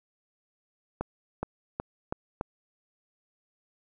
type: accelerating click train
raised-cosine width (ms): 1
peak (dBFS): -16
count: 5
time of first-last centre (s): 1.01-2.411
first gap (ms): 420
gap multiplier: 0.88
effects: none